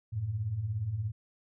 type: beating tone pair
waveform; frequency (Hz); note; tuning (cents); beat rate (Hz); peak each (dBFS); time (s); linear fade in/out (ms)
sine; 92.5 / 109.5; F#2 / A2; 0 / -8; 17; -38 / -31; 0.12-1.12; 20
effects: none